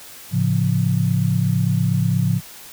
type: chord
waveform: sine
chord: A augmented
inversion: none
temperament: equal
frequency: 110 / 138.59 / 174.61 Hz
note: A2 / C#3 / E#3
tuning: 0 / 0 / 0 cents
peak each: -20 dBFS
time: 0.31-2.41 s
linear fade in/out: 50 ms
effects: white hiss -40 dBFS RMS until 2.72 s